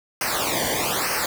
pink noise with flanger, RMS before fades -24 dBFS, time 0.21-1.26 s, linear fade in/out 2 ms, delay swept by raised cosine 0.27 to 0.78 ms, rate 1.1 Hz, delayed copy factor -0.95, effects none

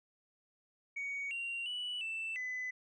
sine tone with pitch steps, 2241 / 2761 / 2955 / 2660 / 2009 Hz, C#7 / F7 / F#7 / E7 / B6, +18 / -20 / -3 / +15 / +29 cents, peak -35 dBFS, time 0.96-2.71 s, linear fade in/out 10 ms, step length 350 ms, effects tanh soft clip ceiling -34 dBFS

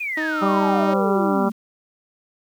sine exponential sweep, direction down, 2528 to 211.2 Hz, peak -23 dBFS, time 0-1.52 s, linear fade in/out 10 ms
sawtooth tone with vibrato, 310.7 Hz, D#4, 2 cents flat, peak -20 dBFS, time 0.17-0.94 s, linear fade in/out 5 ms, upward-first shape sine, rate 2.8 Hz, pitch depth 21 cents each way
harmonic tone, 196 Hz, G3, in tune, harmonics 1 / 2 / 3 / 4 / 5 / 6 / 7, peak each -21 / -24 / -26 / -27 / -28 / -29 / -29 dBFS, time 0.41-1.5 s, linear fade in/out 20 ms
effects low-pass 4000 Hz 12 dB/octave + 8-bit

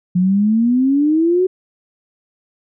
sine exponential sweep, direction up, 176.5 to 377.9 Hz, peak -11 dBFS, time 0.15-1.47 s, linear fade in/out 10 ms, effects none

